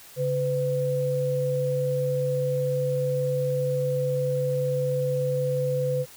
sine tone pair together, 140 / 505 Hz, C#3 / B4, +18 / +39 cents, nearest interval octave + minor seventh, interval 2221 cents, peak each -27 / -24 dBFS, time 0.16-6.06 s, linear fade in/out 50 ms, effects white hiss -48 dBFS RMS until 6.16 s

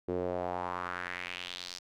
sawtooth tone with band-pass filter sweep, 89.5 Hz, F2, 43 cents sharp, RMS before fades -37 dBFS, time 0.08-1.79 s, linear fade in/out 10 ms, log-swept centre 390 to 5200 Hz, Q 2.9, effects none

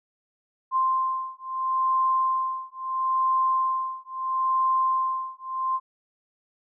sine beating tone pair, 1046.5 / 1047.25 Hz, C6 / C6, 0 / +1 cents, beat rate 0.75 Hz, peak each -25 dBFS, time 0.71-5.8 s, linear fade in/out 50 ms, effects none

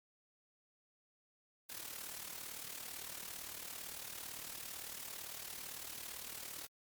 white noise with amplitude modulation, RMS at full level -44 dBFS, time 1.69-6.67 s, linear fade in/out 10 ms, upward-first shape sine, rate 37.8 Hz, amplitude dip 65%, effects MP3 96 kbps

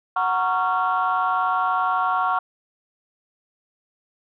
sine chord, Gb major seventh, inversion none, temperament equal with one note detuned, 740 / 932.3 / 1108.7 / 1376.9 Hz, Gb5 / Bb5 / Db6 / F6, 0 / 0 / 0 / -25 cents, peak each -23 / -26 / -22 / -24 dBFS, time 0.16-2.39 s, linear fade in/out 5 ms, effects tanh soft clip ceiling -12 dBFS

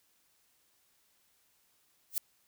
violet noise with exponential growth, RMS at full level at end -26 dBFS, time 2.1-2.18 s, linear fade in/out 1 ms, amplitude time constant 16 ms, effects white hiss -71 dBFS RMS until 2.47 s

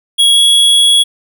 square tone with pitch glide, 3322 to 3343 Hz, G#7 to G#7, 0 to +11 cents, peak -6 dBFS, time 0.18-1.04 s, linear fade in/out 20 ms, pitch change +11 cents, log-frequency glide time 0.33-0.39 s, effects none

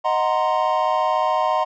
triangle chord, C half-diminished seventh, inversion first, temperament equal, 622.3 / 740 / 932.3 / 1046.5 Hz, Eb5 / Gb5 / Bb5 / C6, 0 / 0 / 0 / 0 cents, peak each -21 dBFS, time 0.04-1.65 s, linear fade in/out 20 ms, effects resampled to 16000 Hz

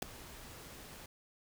pink noise with ADSR envelope, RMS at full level -31 dBFS, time 0.02-1.06 s, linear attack 6 ms, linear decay 3 ms, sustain -20 dB, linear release 4 ms, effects none

